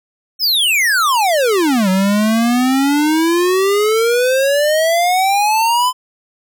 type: exponential two-way sweep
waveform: square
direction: down then up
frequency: 5460 to 185 to 1025 Hz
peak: -12 dBFS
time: 0.39-5.93 s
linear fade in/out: 50 ms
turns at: 1.89 s
effects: none